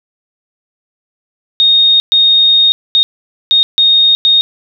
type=tone bursts at uneven times; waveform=sine; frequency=3709 Hz; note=A#7; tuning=9 cents flat; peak=-5 dBFS; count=6; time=1.6-2 / 2.12-2.72 / 2.95-3.03 / 3.51-3.63 / 3.78-4.15 / 4.25-4.41 s; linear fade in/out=0 ms; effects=none